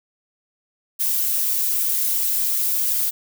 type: noise with flanger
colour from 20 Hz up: violet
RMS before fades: -21 dBFS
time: 0.99-3.11 s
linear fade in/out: 20 ms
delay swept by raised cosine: 2 to 6.8 ms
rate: 1.1 Hz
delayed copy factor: -0.5
effects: none